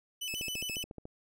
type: tone with vibrato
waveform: sawtooth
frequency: 2794 Hz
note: F7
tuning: in tune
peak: -32 dBFS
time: 0.21-0.84 s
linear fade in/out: 10 ms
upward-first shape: square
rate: 7.3 Hz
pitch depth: 120 cents each way
type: noise with exponential growth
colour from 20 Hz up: blue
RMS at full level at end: -47 dBFS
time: 0.28-0.4 s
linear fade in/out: 2 ms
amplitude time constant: 26 ms
type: click train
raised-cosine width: 2 ms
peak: -30 dBFS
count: 11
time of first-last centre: 0.34-1.054 s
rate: 14 Hz
effects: none